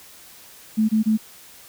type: tone bursts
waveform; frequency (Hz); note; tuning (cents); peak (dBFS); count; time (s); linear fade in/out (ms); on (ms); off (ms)
sine; 218; A3; -16; -15; 3; 0.77-1.176; 20; 120; 23
effects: white hiss -46 dBFS RMS until 1.68 s